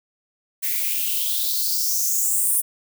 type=noise with high-pass filter sweep; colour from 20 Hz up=violet; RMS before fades=-22 dBFS; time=0.62-2.62 s; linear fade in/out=20 ms; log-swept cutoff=1900 to 10000 Hz; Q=5.4; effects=none